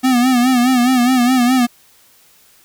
square tone with vibrato, 250.2 Hz, B3, 23 cents sharp, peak -11 dBFS, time 0.03-1.67 s, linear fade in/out 20 ms, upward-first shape sine, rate 4.8 Hz, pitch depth 79 cents each way, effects white hiss -50 dBFS RMS until 2.64 s

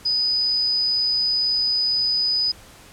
sine tone, 4981 Hz, D#8, 1 cent sharp, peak -18 dBFS, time 0.05-2.52 s, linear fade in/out 10 ms, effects pink hiss -46 dBFS RMS until 2.92 s + low-pass 12000 Hz 12 dB/octave

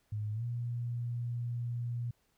sine tone with pitch glide, 106 to 119.67 Hz, G#2 to A#2, +36 to +46 cents, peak -33 dBFS, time 0.12-2.11 s, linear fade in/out 5 ms, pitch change +210 cents, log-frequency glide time 0.33-0.44 s, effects pink hiss -74 dBFS RMS until 2.37 s

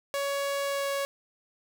sawtooth tone with pitch glide, 560 to 556.8 Hz, C#5 to C#5, +18 to +8 cents, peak -24 dBFS, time 0.14-1.05 s, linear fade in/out 0 ms, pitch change -10 cents, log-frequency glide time 0.65-0.88 s, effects none

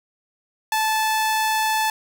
sawtooth tone, 873 Hz, A5, 14 cents flat, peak -15 dBFS, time 0.72-1.9 s, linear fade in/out 2 ms, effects none

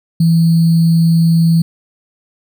sine tone with sample-and-hold, 165.4 Hz, E3, 6 cents sharp, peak -7 dBFS, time 0.2-1.62 s, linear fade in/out 5 ms, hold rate 4410 Hz, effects none

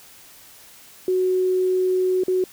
sine tone with dropouts, 370 Hz, F#4, in tune, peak -17 dBFS, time 1.08-2.44 s, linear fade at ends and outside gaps 2 ms, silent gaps 2.236-2.281 s, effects white hiss -47 dBFS RMS until 2.52 s

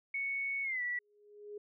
sine tone with pitch glide, 2217 to 1952.4 Hz, C#7 to B6, 0 to -20 cents, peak -33 dBFS, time 0.14-0.99 s, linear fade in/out 5 ms, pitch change -220 cents, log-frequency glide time 0.63-0.82 s
sine tone with exponential growth, 414.8 Hz, G#4, 2 cents flat, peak -40 dBFS, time 0.89-1.58 s, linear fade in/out 5 ms, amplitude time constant 150 ms
effects none

